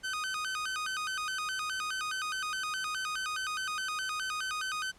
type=tone with vibrato; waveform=sawtooth; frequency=1378 Hz; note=F6; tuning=24 cents flat; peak=-29 dBFS; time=0.03-4.92 s; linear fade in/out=20 ms; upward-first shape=square; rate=4.8 Hz; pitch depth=180 cents each way; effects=pink hiss -60 dBFS RMS until 4.98 s + low-pass 9000 Hz 12 dB/octave